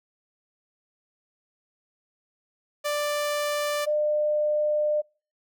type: tone pair in turn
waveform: sawtooth / sine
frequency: 589 / 601 Hz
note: D5 / D5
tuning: +5 / +40 cents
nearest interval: unison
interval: 35 cents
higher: second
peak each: -21 dBFS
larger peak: neither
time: 2.84-3.86 / 3.86-5.02 s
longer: second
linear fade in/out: 20 ms
effects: noise-tail reverb RT60 0.4 s tail -26 dB re dry